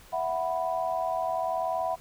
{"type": "chord", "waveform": "sine", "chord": "E suspended second", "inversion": "none", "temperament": "equal", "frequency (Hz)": [659.3, 740, 987.8], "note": ["E5", "F#5", "B5"], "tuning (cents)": [0, 0, 0], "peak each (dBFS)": [-30, -30, -33], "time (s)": [0.12, 1.96], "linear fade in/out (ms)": 20, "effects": ["pink hiss -53 dBFS RMS until 2 s"]}